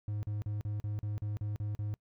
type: tone bursts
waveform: triangle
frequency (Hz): 104.5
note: G#2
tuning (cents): +11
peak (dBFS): -31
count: 10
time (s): 0.08-1.94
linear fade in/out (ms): 0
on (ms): 150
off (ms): 40
effects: noise-tail reverb RT60 0.1 s tail -24 dB re dry